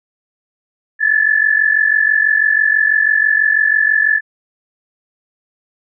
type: tone pair together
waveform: sine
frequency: 1712.9 / 1759 Hz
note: A6 / A6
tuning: -47 / -1 cents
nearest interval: unison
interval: 46 cents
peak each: -13 dBFS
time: 0.99-4.21 s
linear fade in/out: 50 ms
effects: none